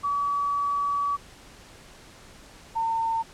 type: tone pair in turn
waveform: sine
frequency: 1142 / 906.4 Hz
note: D6 / A#5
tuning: -49 / -49 cents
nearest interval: major third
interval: 400 cents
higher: first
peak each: -23 dBFS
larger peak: neither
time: 0.03-1.17 / 2.75-3.23 s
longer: first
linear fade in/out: 20 ms
effects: pink hiss -49 dBFS RMS until 3.33 s + low-pass 9000 Hz 12 dB/octave